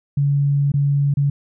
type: tone with dropouts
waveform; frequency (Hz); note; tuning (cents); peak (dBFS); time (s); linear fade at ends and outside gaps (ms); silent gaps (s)
sine; 141.8; C#3; +40; -14; 0.17-1.3; 5; 0.719-0.739 / 1.14-1.17
effects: none